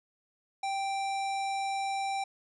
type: tone with hard clipping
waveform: sine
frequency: 784 Hz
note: G5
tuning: in tune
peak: -32 dBFS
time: 0.63-2.24 s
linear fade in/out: 5 ms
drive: 18 dB
effects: resampled to 24000 Hz